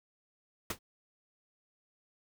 pink noise with exponential decay, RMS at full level -29 dBFS, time 0.7-0.79 s, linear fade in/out 5 ms, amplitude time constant 18 ms, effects none

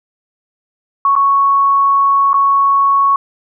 sine tone with dropouts, 1108.7 Hz, C#6, in tune, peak -8 dBFS, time 1.05-3.16 s, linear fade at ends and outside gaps 2 ms, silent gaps 1.154-1.162 / 2.332-2.341 s, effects none

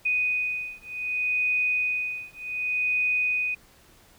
sine beating tone pair, 2489 / 2489.66 Hz, D#7 / D#7, 0 / 0 cents, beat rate 0.66 Hz, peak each -27 dBFS, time 0.05-3.55 s, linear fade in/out 10 ms, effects pink hiss -56 dBFS RMS until 4.18 s

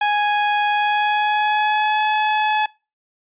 sawtooth tone with pitch glide, 830.6 to 854 Hz, G#5 to G#5, 0 to +48 cents, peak -12 dBFS, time 0.01-2.66 s, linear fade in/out 5 ms, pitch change +48 cents, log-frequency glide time 0.68-2.04 s, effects noise-tail reverb RT60 0.3 s tail -24 dB re dry + resampled to 8000 Hz

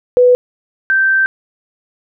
sine tone pair in turn, 495.3 / 1559.8 Hz, B4 / G6, +5 / -9 cents, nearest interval octave + minor sixth, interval 1986 cents, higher second, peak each -5 / -9 dBFS, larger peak first, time 0.17-0.35 / 0.9-1.26 s, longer second, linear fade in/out 0 ms, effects none

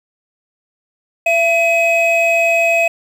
triangle tone pair together, 673 / 2541 Hz, E5 / D#7, +36 / +36 cents, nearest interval octave + major seventh, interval 2300 cents, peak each -12 / -12 dBFS, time 1.26-2.88 s, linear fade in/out 5 ms, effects 7-bit

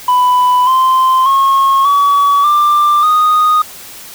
sine tone with pitch steps, 995 / 1039.7 / 1086.3 / 1135.1 / 1186 / 1239.2 Hz, B5 / C6 / C#6 / C#6 / D6 / D#6, +13 / -11 / -35 / +41 / +17 / -7 cents, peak -4 dBFS, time 0.08-3.62 s, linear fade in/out 5 ms, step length 590 ms, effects tanh soft clip ceiling -6 dBFS + white hiss -32 dBFS RMS until 4.14 s

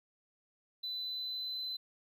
triangle tone with pitch glide, 4000 to 4037 Hz, B7 to B7, +21 to +37 cents, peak -34 dBFS, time 0.83-1.77 s, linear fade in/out 10 ms, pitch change +16 cents, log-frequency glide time 0.94-1.59 s, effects tanh soft clip ceiling -33 dBFS

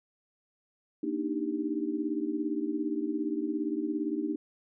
sine chord, Eb major seventh, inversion second, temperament equal with one note detuned, 233.1 / 293.7 / 311.1 / 394 Hz, Bb3 / D4 / Eb4 / G4, 0 / 0 / 0 / +9 cents, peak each -38 / -33 / -32 / -38 dBFS, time 1.03-4.36 s, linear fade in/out 5 ms, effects none

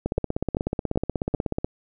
two click trains, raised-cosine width 2 ms, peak -9 / -11 dBFS, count 4 / 27, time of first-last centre 0.18-1.347 / 0.06-1.645 s, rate 2.57 / 16.4 Hz, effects none

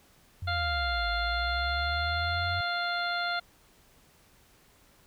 sine linear two-way sweep, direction down then up, 92.5 to 51.9 to 92.5 Hz, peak -32 dBFS, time 0.42-2.61 s, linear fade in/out 5 ms, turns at 1.08 s
harmonic tone, 698.5 Hz, F5, in tune, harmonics 1 / 2 / 3 / 4 / 5 / 6, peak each -33 / -31 / -39 / -46 / -38 / -38 dBFS, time 0.47-3.4 s, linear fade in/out 10 ms
effects pink hiss -61 dBFS RMS until 5.06 s

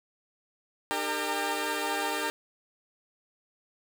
15% pulse tone cluster, 301.8 / 398.1 / 460.1 / 798 / 915 Hz, D4 / G4 / A#4 / G5 / A#5, +47 / +27 / -23 / +31 / -32 cents, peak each -29 dBFS, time 0.91-2.3 s, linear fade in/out 0 ms, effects none

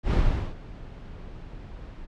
brown noise with ADSR envelope, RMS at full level -20 dBFS, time 0.03-2.07 s, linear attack 89 ms, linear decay 420 ms, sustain -20 dB, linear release 30 ms, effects low-pass 4000 Hz 12 dB/octave

